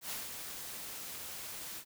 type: noise with ADSR envelope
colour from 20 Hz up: white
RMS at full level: -39 dBFS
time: 0.01-1.85 s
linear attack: 86 ms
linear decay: 180 ms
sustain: -5 dB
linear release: 69 ms
effects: none